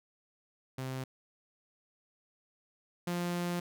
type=tone pair in turn; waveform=sawtooth; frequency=130.81 / 175.05 Hz; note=C3 / F3; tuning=0 / +4 cents; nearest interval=perfect fourth; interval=504 cents; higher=second; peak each=-32 / -28 dBFS; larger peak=second; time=0.78-1.04 / 3.07-3.6 s; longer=second; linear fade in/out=5 ms; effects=none